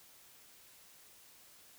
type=silence; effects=white hiss -60 dBFS RMS until 1.78 s